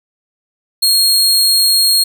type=tone; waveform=sawtooth; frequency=4263 Hz; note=C8; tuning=32 cents sharp; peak=-6 dBFS; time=0.82-2.04 s; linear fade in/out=10 ms; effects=none